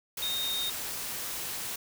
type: tone in noise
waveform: sine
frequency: 3700 Hz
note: A#7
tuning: 14 cents flat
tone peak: -30 dBFS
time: 0.22-0.7 s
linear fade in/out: 5 ms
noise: white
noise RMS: -36 dBFS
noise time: 0.17-1.76 s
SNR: +3 dB
effects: none